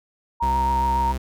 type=tone with vibrato; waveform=sine; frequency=933 Hz; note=A#5; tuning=1 cent sharp; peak=-19 dBFS; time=0.4-1.13 s; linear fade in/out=20 ms; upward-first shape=triangle; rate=7.2 Hz; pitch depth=18 cents each way
type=tone; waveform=45% pulse; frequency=65.41 Hz; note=C2; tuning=in tune; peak=-24 dBFS; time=0.42-1.18 s; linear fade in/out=10 ms
effects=none